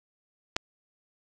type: clicks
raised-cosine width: 0.2 ms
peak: -19 / -8 dBFS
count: 2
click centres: 0.562 / 0.565 s
effects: none